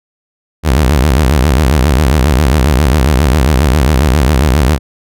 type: tone with vibrato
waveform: sawtooth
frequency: 69.4 Hz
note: C#2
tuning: 3 cents sharp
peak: -3 dBFS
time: 0.63-4.79 s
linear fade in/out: 50 ms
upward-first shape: sine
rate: 7.4 Hz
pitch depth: 240 cents each way
effects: none